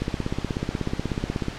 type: click train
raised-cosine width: 3 ms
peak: -12 dBFS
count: 25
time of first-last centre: 0.02-1.483 s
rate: 16.4 Hz
effects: pink hiss -37 dBFS RMS until 1.58 s + low-pass 5000 Hz 12 dB/octave